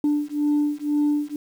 sine beating tone pair, 293.7 / 295.7 Hz, D4 / D4, 0 / +12 cents, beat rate 2 Hz, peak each -21 dBFS, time 0.04-1.36 s, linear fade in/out 2 ms, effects tanh soft clip ceiling -15 dBFS + 8-bit

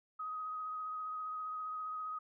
sine tone with vibrato, 1258 Hz, D#6, 19 cents sharp, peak -38 dBFS, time 0.19-2.19 s, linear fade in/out 10 ms, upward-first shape triangle, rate 15 Hz, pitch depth 18 cents each way, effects none

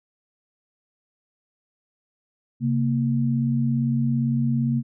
sine tone pair together, 134.3 / 231.9 Hz, C3 / A#3, +46 / -9 cents, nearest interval major sixth, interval 945 cents, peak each -22 dBFS, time 2.6-4.83 s, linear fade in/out 50 ms, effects none

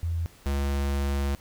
sine / square tone pair in turn, 84 / 69.84 Hz, E2 / C#2, +33 / +14 cents, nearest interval minor third, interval 319 cents, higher first, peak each -25 dBFS, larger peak neither, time 0.03-0.26 / 0.46-1.35 s, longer second, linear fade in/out 0 ms, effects pink hiss -54 dBFS RMS until 1.4 s

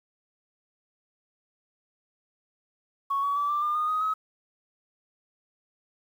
sine tone with pitch steps, 1108.7 / 1131.3 / 1154.4 / 1178 / 1202.1 / 1226.6 / 1251.7 / 1277.2 Hz, C#6 / C#6 / D6 / D6 / D6 / D#6 / D#6 / D#6, 0 / +35 / -30 / +5 / +40 / -25 / +10 / +45 cents, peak -23 dBFS, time 3.1-4.14 s, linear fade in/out 10 ms, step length 130 ms, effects tanh soft clip ceiling -19 dBFS + 9-bit

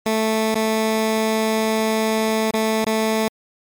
15% pulse tone with dropouts, 220 Hz, A3, in tune, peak -11 dBFS, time 0.06-3.28 s, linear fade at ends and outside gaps 2 ms, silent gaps 0.544-0.555 / 2.508-2.537 / 2.844-2.866 s, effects MP3 96 kbps

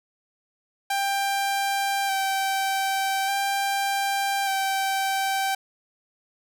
sawtooth tone with vibrato, 784 Hz, G5, in tune, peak -19 dBFS, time 0.9-5.55 s, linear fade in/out 5 ms, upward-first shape square, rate 0.42 Hz, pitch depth 16 cents each way, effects none

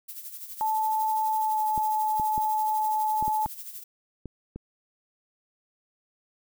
violet noise with tremolo, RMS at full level -38 dBFS, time 0.08-3.84 s, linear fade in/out 10 ms, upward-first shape sine, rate 12 Hz, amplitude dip 60%
sine tone with pitch glide, 872 to 862 Hz, A5 to A5, -16 to -36 cents, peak -23 dBFS, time 0.61-3.46 s, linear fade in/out 0 ms, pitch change -20 cents, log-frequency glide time 1.37-1.62 s
clicks, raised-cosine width 3 ms, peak -24 dBFS, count 8, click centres 1.778 / 2.198 / 2.379 / 3.226 / 3.28 / 3.461 / 4.257 / 4.56 s
effects none

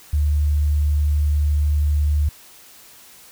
sine tone, 74 Hz, D2, 14 cents sharp, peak -15 dBFS, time 0.13-2.29 s, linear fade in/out 5 ms, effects white hiss -46 dBFS RMS until 3.31 s

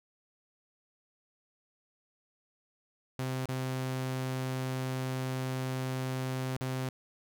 sawtooth tone with dropouts, 130 Hz, C3, 11 cents flat, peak -28 dBFS, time 3.19-6.89 s, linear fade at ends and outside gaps 0 ms, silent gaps 3.456-3.488 / 6.567-6.61 s, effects none

